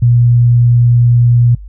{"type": "tone", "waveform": "sine", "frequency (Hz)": 120, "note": "B2", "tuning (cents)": -49, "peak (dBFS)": -5, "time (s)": [0.02, 1.55], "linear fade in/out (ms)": 5, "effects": ["noise-tail reverb RT60 0.1 s tail -25 dB re dry", "added 50 Hz sine -27 dBFS peak until 1.68 s"]}